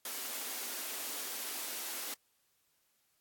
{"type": "high-pass noise", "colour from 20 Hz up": "white", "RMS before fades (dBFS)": -40, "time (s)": [0.05, 2.14], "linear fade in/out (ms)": 2, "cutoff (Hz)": 220, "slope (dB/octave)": 96, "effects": ["white hiss -75 dBFS RMS until 3.2 s", "AAC 64 kbps"]}